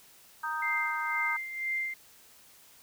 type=chord; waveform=sine; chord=Eb major; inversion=second; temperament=equal; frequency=932.3 / 1244.5 / 1568 Hz; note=Bb5 / Eb6 / G6; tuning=0 / 0 / 0 cents; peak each=-35 dBFS; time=0.43-1.37 s; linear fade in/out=10 ms
type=tone with tremolo; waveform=sine; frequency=2093 Hz; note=C7; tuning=in tune; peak=-28 dBFS; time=0.62-1.94 s; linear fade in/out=5 ms; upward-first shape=sine; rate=2 Hz; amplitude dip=65%
effects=white hiss -57 dBFS RMS until 2.82 s